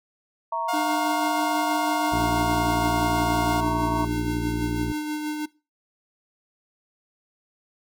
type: chord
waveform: sine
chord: A# diminished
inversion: second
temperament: equal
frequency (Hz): 659.3 / 932.3 / 1108.7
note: E5 / A#5 / C#6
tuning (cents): 0 / 0 / 0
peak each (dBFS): -31 / -26 / -31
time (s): 0.52-4.05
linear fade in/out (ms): 5
type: tone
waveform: sawtooth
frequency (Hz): 709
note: F5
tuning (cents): +26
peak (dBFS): -23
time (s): 0.68-3.61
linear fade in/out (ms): 10
type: tone with tremolo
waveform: square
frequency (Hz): 302.6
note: D#4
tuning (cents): -48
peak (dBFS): -26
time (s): 0.73-5.46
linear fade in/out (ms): 10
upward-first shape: sine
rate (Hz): 6.2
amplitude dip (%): 35
type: harmonic tone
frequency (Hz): 58.27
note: A#1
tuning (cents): 0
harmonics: 1 / 2 / 3 / 4 / 5 / 6 / 7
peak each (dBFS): -31 / -31 / -35 / -35 / -34 / -36 / -39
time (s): 2.12-4.92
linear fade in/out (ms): 5
effects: noise-tail reverb RT60 0.3 s tail -21 dB re dry